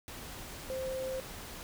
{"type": "tone in noise", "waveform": "sine", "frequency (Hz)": 523.3, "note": "C5", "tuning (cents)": 0, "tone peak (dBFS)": -34, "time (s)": [0.7, 1.2], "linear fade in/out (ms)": 0, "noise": "pink", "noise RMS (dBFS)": -45, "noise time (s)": [0.08, 1.63], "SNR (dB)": 8, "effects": []}